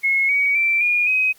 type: tone with pitch steps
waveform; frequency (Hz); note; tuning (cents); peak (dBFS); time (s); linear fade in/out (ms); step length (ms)
sine; 2173 / 2256 / 2342 / 2432 / 2525; C#7 / C#7 / D7 / D#7 / D#7; -35 / +30 / -5 / -40 / +25; -15; 0.03-1.33; 20; 260
effects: white hiss -52 dBFS RMS until 1.38 s + Opus 48 kbps